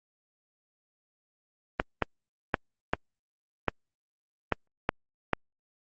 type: clicks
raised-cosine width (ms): 0.5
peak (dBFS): -8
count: 8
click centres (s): 1.799 / 2.023 / 2.542 / 2.935 / 3.683 / 4.523 / 4.891 / 5.333
effects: Opus 24 kbps